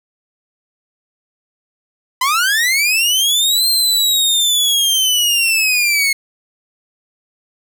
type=linear two-way sweep; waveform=sawtooth; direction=up then down; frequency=987.8 to 4186 to 2164 Hz; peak=-9 dBFS; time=2.21-6.13 s; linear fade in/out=5 ms; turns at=3.68 s; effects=none